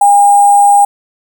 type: tone with sample-and-hold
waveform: sine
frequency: 810 Hz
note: G#5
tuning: 43 cents flat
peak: -3 dBFS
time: 0.01-0.85 s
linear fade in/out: 5 ms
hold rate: 8820 Hz
effects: none